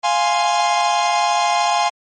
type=chord; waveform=45% pulse; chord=F minor; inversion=none; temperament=equal; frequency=698.5 / 830.6 / 1046.5 Hz; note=F5 / Ab5 / C6; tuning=0 / 0 / 0 cents; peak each=-19 / -18 / -21 dBFS; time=0.03-1.9 s; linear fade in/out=20 ms; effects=MP3 32 kbps